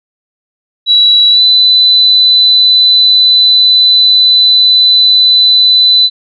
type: tone with pitch glide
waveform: sine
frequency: 3912 to 4001 Hz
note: B7 to B7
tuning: -17 to +22 cents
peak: -3 dBFS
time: 0.86-6.1 s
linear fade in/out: 50 ms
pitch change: +39 cents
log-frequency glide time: 1.31-1.42 s
effects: none